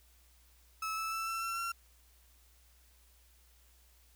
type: tone with pitch steps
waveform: 35% pulse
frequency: 1300 / 1312.8 / 1325.8 / 1338.9 / 1352.1 / 1365.4 Hz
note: E6 / E6 / E6 / E6 / E6 / F6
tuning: -24 / -8 / +10 / +27 / +44 / -40 cents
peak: -33 dBFS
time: 0.82-1.72 s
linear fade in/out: 5 ms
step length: 150 ms
effects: added 60 Hz sine -63 dBFS peak until 4.15 s + white hiss -67 dBFS RMS until 4.15 s